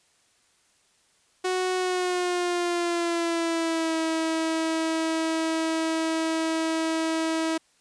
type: tone with pitch glide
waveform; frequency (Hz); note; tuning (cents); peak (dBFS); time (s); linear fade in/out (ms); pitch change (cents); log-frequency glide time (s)
sawtooth; 368.8 to 322.9; F#4 to E4; -6 to -36; -20; 1.44-7.58; 10; -230; 1.76-3.96
effects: white hiss -64 dBFS RMS until 7.8 s + resampled to 22050 Hz